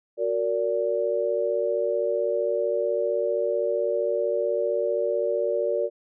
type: chord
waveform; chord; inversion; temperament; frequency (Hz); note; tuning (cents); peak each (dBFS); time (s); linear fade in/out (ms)
sine; Gb augmented; none; just; 370 / 462.5 / 578.1; Gb4 / Bb4 / D5; 0 / -14 / -27; -29 / -26 / -25; 0.17-5.9; 50
effects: none